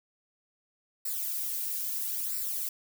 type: noise with flanger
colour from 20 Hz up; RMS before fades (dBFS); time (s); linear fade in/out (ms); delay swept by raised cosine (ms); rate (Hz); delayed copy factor
violet; -33; 1.05-2.69; 5; 0.31 to 2.41; 0.76; -0.7
effects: none